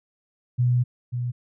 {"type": "tone pair in turn", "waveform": "sine", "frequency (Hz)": [123.2, 122.35], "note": ["B2", "B2"], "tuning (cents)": [-4, -16], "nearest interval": "unison", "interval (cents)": 12, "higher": "first", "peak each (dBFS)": [-17, -24], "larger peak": "first", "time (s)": [[0.58, 0.84], [1.12, 1.32]], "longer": "first", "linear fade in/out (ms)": 20, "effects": []}